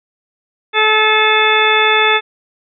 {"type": "harmonic tone with a mistuned harmonic", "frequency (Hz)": 432.6, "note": "A4", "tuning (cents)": -29, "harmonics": [1, 2, 3, 4, 5, 6, 8], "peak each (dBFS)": [-17, -17, -17, -17, -17, -17, -17], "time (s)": [0.73, 2.21], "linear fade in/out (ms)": 50, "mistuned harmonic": 8, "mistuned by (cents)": 19, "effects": []}